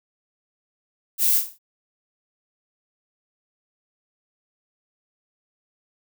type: noise with echo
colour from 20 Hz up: violet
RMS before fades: -19 dBFS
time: 1.18-1.42 s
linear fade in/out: 50 ms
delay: 42 ms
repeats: 4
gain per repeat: -8 dB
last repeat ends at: 1.588 s
effects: none